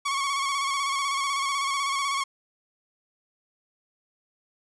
sawtooth tone with vibrato, 1108.7 Hz, C#6, in tune, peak -21 dBFS, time 0.05-2.24 s, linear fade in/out 10 ms, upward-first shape square, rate 16 Hz, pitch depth 36 cents each way, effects resampled to 22050 Hz

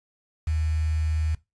sine tone with quantisation, 78.5 Hz, D#2, 16 cents sharp, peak -22 dBFS, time 0.47-1.35 s, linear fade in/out 5 ms, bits 7, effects noise-tail reverb RT60 0.2 s tail -19 dB re dry + resampled to 22050 Hz

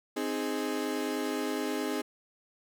35% pulse chord, Ab major, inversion first, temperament equal, 261.6 / 311.1 / 415.3 Hz, C4 / Eb4 / Ab4, 0 / 0 / 0 cents, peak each -33 dBFS, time 0.16-2.02 s, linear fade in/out 10 ms, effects none

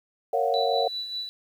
sine chord, Gb major seventh, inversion first, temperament just, 462.5 / 555 / 693.7 / 740 Hz, Bb4 / Db5 / F5 / Gb5, -14 / +2 / -12 / 0 cents, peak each -27 dBFS, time 0.33-0.88 s, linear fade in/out 5 ms
sine tone with tremolo, 3957 Hz, B7, 3 cents sharp, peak -28 dBFS, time 0.54-1.29 s, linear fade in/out 0 ms, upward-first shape sine, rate 5.1 Hz, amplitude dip 50%
effects 9-bit

